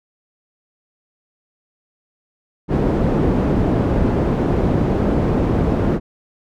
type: low-pass noise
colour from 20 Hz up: white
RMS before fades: -17 dBFS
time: 2.68-6 s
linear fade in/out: 50 ms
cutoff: 340 Hz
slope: 12 dB/octave
effects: none